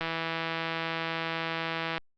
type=click train; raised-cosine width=0.3 ms; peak=-15 dBFS; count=324; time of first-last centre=0.01-1.98 s; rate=164 Hz; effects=low-pass 4000 Hz 12 dB/octave + Opus 48 kbps